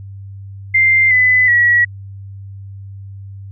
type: tone with pitch steps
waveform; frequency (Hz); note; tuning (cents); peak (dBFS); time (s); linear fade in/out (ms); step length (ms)
sine; 2093 / 2007 / 1923.7; C7 / B6 / B6; 0 / +27 / -46; -8; 0.74-1.85; 10; 370
effects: added 98 Hz sine -29 dBFS peak until 3.51 s